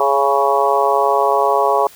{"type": "harmonic tone with a mistuned harmonic", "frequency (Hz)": 139.3, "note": "C#3", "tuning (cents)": 9, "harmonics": [3, 4, 5, 6, 7, 8], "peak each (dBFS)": [-19, -19, -19, -19, -19, -19], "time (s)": [0, 1.87], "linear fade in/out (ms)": 2, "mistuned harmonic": 5, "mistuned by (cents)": -21, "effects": ["white hiss -43 dBFS RMS until 1.95 s"]}